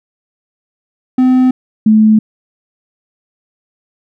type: tone pair in turn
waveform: triangle / sine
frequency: 255.7 / 216.6 Hz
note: C4 / A3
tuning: -40 / -27 cents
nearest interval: minor third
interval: 287 cents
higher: first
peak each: -4 dBFS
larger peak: neither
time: 1.18-1.51 / 1.86-2.19 s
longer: neither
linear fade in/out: 5 ms
effects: none